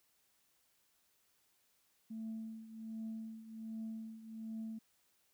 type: tone with tremolo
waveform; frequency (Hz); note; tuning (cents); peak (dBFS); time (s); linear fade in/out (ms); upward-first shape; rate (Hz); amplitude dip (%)
sine; 222.2; A3; +17; -38; 2.1-4.79; 10; triangle; 1.3; 80
effects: tanh soft clip ceiling -37 dBFS + white hiss -75 dBFS RMS until 5.33 s